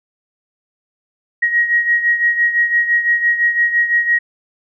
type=beating tone pair; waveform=sine; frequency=1890 / 1895.9 Hz; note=A#6 / A#6; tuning=+23 / +29 cents; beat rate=5.9 Hz; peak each=-13 / -19 dBFS; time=1.42-4.19 s; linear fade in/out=10 ms; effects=none